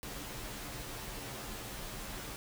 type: noise with comb filter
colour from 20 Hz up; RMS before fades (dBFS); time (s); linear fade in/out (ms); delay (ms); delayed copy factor
pink; -43; 0.03-2.36; 0; 12; -0.75
effects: none